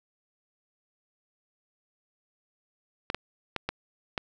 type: clicks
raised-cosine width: 0.3 ms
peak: -13 dBFS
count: 5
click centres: 3.101 / 3.146 / 3.563 / 3.69 / 4.178 s
effects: none